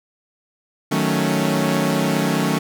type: chord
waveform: sawtooth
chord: D# half-diminished seventh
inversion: none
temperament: equal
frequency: 155.56 / 185 / 220 / 277.2 Hz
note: D#3 / F#3 / A3 / C#4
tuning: 0 / 0 / 0 / 0 cents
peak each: -19 dBFS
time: 0.91-2.59 s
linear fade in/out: 10 ms
effects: none